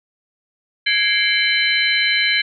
sine tone cluster, 1657 / 2112 / 2311 / 3050 / 4031 Hz, G#6 / C7 / D7 / G7 / B7, -4 / +16 / -28 / -48 / +35 cents, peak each -21 dBFS, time 0.86-2.42 s, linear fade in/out 10 ms, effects none

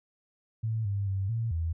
sine tone with pitch steps, 111.4 / 100.1 / 96.7 / 114.3 / 82.4 Hz, A2 / G2 / G2 / A#2 / E2, +22 / +37 / -23 / -34 / 0 cents, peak -27 dBFS, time 0.63-1.73 s, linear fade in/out 10 ms, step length 220 ms, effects none

